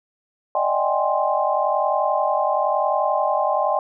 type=tone cluster; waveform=sine; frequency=592 / 633 / 768 / 819 / 1049 Hz; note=D5 / D#5 / G5 / G#5 / C6; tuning=+14 / +30 / -36 / -24 / +4 cents; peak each=-24 dBFS; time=0.55-3.79 s; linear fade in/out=2 ms; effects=none